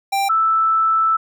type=tone pair in turn; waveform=square / sine; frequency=788 / 1318.8 Hz; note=G5 / E6; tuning=+9 / 0 cents; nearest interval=major sixth; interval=891 cents; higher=second; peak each=-17 / -13 dBFS; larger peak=second; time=0.12-0.29 / 0.29-1.17 s; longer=second; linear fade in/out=10 ms; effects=none